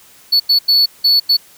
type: tone bursts at uneven times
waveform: triangle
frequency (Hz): 4435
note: C#8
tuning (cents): 0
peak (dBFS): -7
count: 5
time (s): 0.32-0.4 / 0.49-0.59 / 0.68-0.86 / 1.04-1.2 / 1.29-1.37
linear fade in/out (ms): 10
effects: white hiss -45 dBFS RMS until 1.57 s